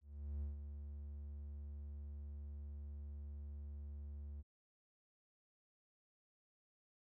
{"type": "tone with ADSR envelope", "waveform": "triangle", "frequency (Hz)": 72.3, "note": "D2", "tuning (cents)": -27, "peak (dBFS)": -37, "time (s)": [0.01, 4.43], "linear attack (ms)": 410, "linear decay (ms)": 140, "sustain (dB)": -7, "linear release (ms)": 30, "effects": []}